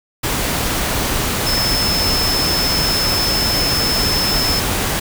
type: tone in noise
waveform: sine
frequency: 5250 Hz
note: E8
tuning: 8 cents flat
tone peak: -17 dBFS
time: 1.46-4.6 s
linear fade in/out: 10 ms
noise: pink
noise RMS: -19 dBFS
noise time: 0.23-5 s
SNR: -1 dB
effects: none